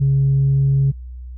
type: tone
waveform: sine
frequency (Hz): 137.2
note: C#3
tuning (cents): -17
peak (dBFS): -11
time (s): 0-0.92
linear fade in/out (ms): 20
effects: tanh soft clip ceiling -9 dBFS + added 62 Hz sine -30 dBFS peak until 1.37 s